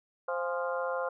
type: harmonic tone with a mistuned harmonic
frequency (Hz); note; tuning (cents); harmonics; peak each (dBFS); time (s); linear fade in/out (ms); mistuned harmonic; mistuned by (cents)
174.61; F3; 0; 3 / 4 / 5 / 6 / 7 / 8; -32 / -39 / -41 / -38 / -42 / -39; 0.28-1.09; 5; 5; -84
effects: none